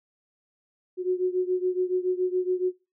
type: beating tone pair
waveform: sine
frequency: 363.8 / 370.9 Hz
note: F#4 / F#4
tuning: -29 / +4 cents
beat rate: 7.1 Hz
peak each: -25 / -27 dBFS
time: 0.97-2.73 s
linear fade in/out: 50 ms
effects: noise-tail reverb RT60 0.3 s tail -25 dB re dry